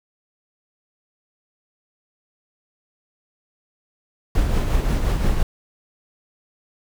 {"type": "noise with tremolo", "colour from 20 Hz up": "brown", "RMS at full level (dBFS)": -17, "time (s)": [4.35, 5.43], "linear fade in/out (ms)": 2, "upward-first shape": "triangle", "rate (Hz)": 5.7, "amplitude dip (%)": 45, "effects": []}